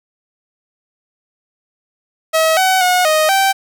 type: tone with pitch steps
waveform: sawtooth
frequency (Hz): 641 / 753 / 726 / 623 / 777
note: E5 / F#5 / F#5 / D#5 / G5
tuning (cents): -49 / +30 / -33 / +2 / -16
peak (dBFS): -7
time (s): 2.33-3.53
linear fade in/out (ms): 20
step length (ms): 240
effects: none